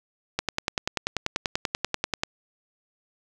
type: click train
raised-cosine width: 0.2 ms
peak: -7 dBFS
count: 20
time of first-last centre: 0.39-2.235 s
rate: 10.3 Hz
effects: none